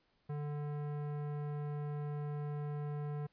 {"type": "tone with tanh clipping", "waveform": "sine", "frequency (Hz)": 147.1, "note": "D3", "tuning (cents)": 3, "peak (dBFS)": -39, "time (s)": [0.29, 3.27], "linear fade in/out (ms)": 10, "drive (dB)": 17, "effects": ["pink hiss -75 dBFS RMS until 3.32 s", "resampled to 11025 Hz"]}